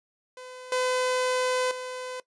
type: tone with level steps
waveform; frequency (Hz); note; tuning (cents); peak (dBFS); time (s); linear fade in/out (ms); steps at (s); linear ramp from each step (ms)
sawtooth; 507; B4; +45; -37 / -20 / -30; 0.37-2.2; 2; 0.72 / 1.71; 2
effects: noise-tail reverb RT60 0.1 s tail -18 dB re dry + resampled to 22050 Hz